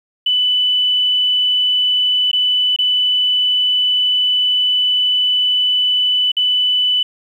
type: tone with dropouts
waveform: sine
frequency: 2989 Hz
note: F#7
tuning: 17 cents sharp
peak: -12 dBFS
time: 0.26-7.03 s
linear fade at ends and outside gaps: 5 ms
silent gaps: 2.315-2.33 / 2.763-2.787 / 6.318-6.367 s
effects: 8-bit